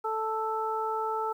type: harmonic tone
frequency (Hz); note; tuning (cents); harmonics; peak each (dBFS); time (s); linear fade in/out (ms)
440; A4; 0; 1 / 2 / 3; -33 / -31 / -33; 0.04-1.33; 10
effects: 10-bit